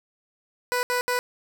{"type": "tone bursts", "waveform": "15% pulse", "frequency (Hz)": 493.9, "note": "B4", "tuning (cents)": 0, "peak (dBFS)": -16, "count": 3, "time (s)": [0.72, 1.19], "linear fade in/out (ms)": 0, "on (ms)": 110, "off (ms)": 70, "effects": []}